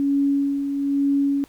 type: tone with tremolo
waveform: sine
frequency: 280 Hz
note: C#4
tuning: 18 cents sharp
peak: -16 dBFS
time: 0-1.44 s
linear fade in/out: 0 ms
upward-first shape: sine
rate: 1.1 Hz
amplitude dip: 50%
effects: pink hiss -54 dBFS RMS until 1.48 s